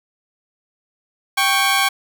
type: tone pair together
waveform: 15% pulse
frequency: 786.5 / 1110 Hz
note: G5 / C#6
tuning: +6 / +2 cents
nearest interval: tritone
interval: 596 cents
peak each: -11 dBFS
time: 1.37-1.89 s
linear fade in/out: 10 ms
effects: none